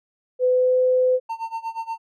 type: tone with pitch glide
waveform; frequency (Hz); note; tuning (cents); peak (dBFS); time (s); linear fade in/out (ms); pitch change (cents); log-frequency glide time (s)
sine; 504 to 508.4; B4 to C5; +35 to -50; -15; 0.39-1.2; 50; +15; 0.49-0.78
type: tone with tremolo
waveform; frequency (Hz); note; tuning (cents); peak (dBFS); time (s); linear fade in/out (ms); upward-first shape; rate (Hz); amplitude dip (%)
triangle; 906; A#5; -50; -22; 1.29-1.98; 10; sine; 8.4; 90
effects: none